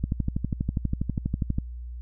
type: click train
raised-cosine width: 5 ms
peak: -13 dBFS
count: 20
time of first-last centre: 0.04-1.585 s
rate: 12.3 Hz
effects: added 60 Hz sine -34 dBFS peak until 2.01 s